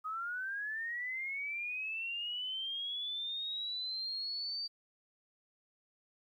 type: linear sweep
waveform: sine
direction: up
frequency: 1244.5 to 4647 Hz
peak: -36 dBFS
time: 0.04-4.68 s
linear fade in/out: 20 ms
effects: 12-bit